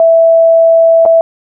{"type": "tone with dropouts", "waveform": "sine", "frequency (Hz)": 659.3, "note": "E5", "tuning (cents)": 0, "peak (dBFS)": -3, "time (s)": [0, 1.21], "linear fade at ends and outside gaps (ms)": 1, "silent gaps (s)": [1.053, 1.06], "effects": []}